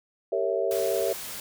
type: chord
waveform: sine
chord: G diminished seventh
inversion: none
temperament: equal with one note detuned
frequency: 392 / 458.7 / 554.4 / 659.3 Hz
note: G4 / Bb4 / Db5 / Fb5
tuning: 0 / -28 / 0 / 0 cents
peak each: -29 dBFS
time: 0.32-1.13 s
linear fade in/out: 5 ms
type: noise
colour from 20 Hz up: white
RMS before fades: -37 dBFS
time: 0.71-1.4 s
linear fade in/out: 2 ms
effects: none